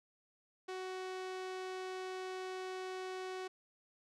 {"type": "tone with low-pass filter", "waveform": "sawtooth", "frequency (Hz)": 372.8, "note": "F#4", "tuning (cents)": 13, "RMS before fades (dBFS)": -43, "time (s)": [0.68, 3.48], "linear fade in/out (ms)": 10, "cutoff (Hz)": 6400, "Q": 0.64, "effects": []}